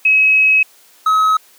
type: tone pair in turn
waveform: sine / triangle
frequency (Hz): 2558 / 1279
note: D#7 / D#6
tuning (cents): +47 / +47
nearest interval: octave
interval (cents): 1200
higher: first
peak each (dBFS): -8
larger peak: neither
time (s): 0.05-0.63 / 1.06-1.37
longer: first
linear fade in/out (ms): 5
effects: white hiss -48 dBFS RMS until 1.58 s + high-pass 300 Hz 12 dB/octave